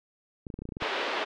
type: clicks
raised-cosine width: 3 ms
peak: -25 dBFS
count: 10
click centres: 0.468 / 0.502 / 0.541 / 0.59 / 0.62 / 0.654 / 0.69 / 0.722 / 0.769 / 0.823 s
type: band-pass noise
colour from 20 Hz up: pink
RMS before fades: -31 dBFS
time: 0.8-1.25 s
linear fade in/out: 20 ms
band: 380 to 3700 Hz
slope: 24 dB/octave
effects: none